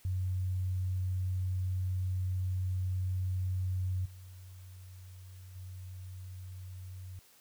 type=tone with level steps; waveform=sine; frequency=92.5 Hz; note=F#2; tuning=in tune; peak=-30 / -47 / -42 dBFS; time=0.05-7.19 s; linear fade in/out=0 ms; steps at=4.05 / 5.55 s; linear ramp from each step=10 ms; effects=white hiss -62 dBFS RMS until 7.4 s